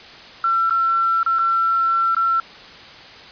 sine tone with dropouts, 1349 Hz, E6, 40 cents sharp, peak -15 dBFS, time 0.44-2.4 s, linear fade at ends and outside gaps 2 ms, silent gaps 0.697-0.707 / 1.231-1.262 / 1.387-1.391 / 2.148-2.166 s, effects white hiss -40 dBFS RMS until 3.31 s + resampled to 11025 Hz

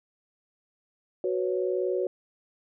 sine chord, F# suspended fourth, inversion none, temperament equal, 370 / 493.9 / 554.4 Hz, F#4 / B4 / C#5, 0 / 0 / 0 cents, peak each -27 / -31 / -31 dBFS, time 1.24-2.07 s, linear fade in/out 2 ms, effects none

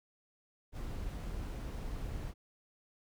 brown noise, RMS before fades -40 dBFS, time 0.72-2.34 s, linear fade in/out 50 ms, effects none

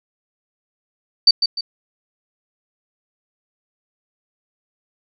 sine tone with echo, 4604 Hz, D8, 35 cents flat, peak -6 dBFS, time 1.27-1.31 s, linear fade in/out 5 ms, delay 150 ms, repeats 2, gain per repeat -8 dB, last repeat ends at 1.61 s, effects none

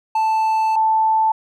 triangle / sine tone pair in turn, 880 / 880 Hz, A5 / A5, 0 / 0 cents, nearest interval unison, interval 0 cents, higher neither, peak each -13 dBFS, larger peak neither, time 0.15-0.76 / 0.76-1.32 s, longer first, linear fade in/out 5 ms, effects none

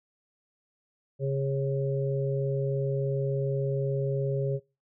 harmonic tone, 136.7 Hz, C#3, 24 cents flat, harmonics 1 / 3 / 4, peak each -27 / -32 / -33 dBFS, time 1.19-4.6 s, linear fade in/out 50 ms, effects noise-tail reverb RT60 0.3 s tail -25 dB re dry

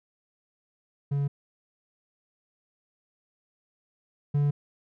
triangle tone pair in turn, 141.4 / 144.45 Hz, C#3 / D3, +35 / -28 cents, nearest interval unison, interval 37 cents, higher second, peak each -22 / -19 dBFS, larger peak second, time 1.11-1.28 / 4.34-4.51 s, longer neither, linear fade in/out 10 ms, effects none

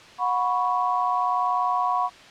sine chord, F# suspended fourth, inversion none, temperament equal with one note detuned, 728.1 / 987.8 / 1108.7 Hz, F#5 / B5 / C#6, -28 / 0 / 0 cents, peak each -25 dBFS, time 0.18-2.1 s, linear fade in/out 50 ms, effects white hiss -46 dBFS RMS until 2.3 s + low-pass 4000 Hz 12 dB/octave

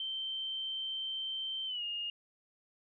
sine tone with pitch glide, 3116 to 2841 Hz, G7 to F7, -11 to +29 cents, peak -35 dBFS, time 0-2.1 s, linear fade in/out 2 ms, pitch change -160 cents, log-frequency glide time 1.66-1.83 s, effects none

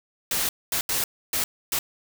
white noise bursts at uneven times, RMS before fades -25 dBFS, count 5, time 0.31-0.49 / 0.72-0.81 / 0.89-1.04 / 1.33-1.44 / 1.72-1.79 s, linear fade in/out 2 ms, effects none

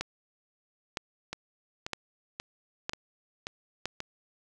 two click trains, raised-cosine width 0.2 ms, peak -14 / -18 dBFS, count 5 / 6, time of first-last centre 0.01-3.856 / 1.33-4.004 s, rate 1.04 / 1.87 Hz, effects none

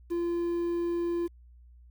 triangle tone with quantisation, 343.4 Hz, F4, 29 cents flat, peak -25 dBFS, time 0.1-1.28 s, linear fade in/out 20 ms, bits 9, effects added 60 Hz sine -51 dBFS peak until 1.9 s

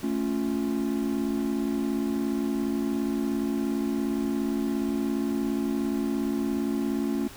triangle chord, A augmented, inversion none, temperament equal, 220 / 277.2 / 349.2 Hz, A3 / C#4 / E#4, 0 / 0 / 0 cents, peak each -27 / -26 / -30 dBFS, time 0.03-7.28 s, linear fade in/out 5 ms, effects pink hiss -45 dBFS RMS until 7.36 s

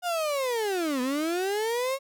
35% pulse linear two-way sweep, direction down then up, 725 to 245.3 to 551 Hz, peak -24 dBFS, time 0.02-1.99 s, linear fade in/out 50 ms, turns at 1.01 s, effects none

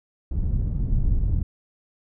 pink low-pass noise, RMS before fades -22 dBFS, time 0.31-1.43 s, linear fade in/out 5 ms, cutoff 100 Hz, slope 12 dB/octave, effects none

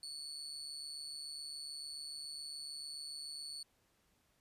35% pulse tone with amplitude modulation, 4441 Hz, C#8, 2 cents sharp, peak -39 dBFS, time 0.03-3.63 s, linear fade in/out 2 ms, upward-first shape sine, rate 147 Hz, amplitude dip 75%, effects pink hiss -75 dBFS RMS until 4.4 s + resampled to 32000 Hz

